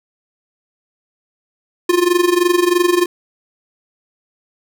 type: tone with amplitude modulation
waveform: square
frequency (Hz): 352.6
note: F4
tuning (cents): +17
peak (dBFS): -9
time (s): 1.89-3.06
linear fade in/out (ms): 5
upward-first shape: sine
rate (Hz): 23.1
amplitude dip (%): 80
effects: none